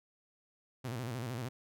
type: tone with vibrato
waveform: sawtooth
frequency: 121.2 Hz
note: B2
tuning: 32 cents flat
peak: -33 dBFS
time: 0.84-1.49 s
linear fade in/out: 10 ms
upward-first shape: square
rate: 13 Hz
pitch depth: 110 cents each way
effects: none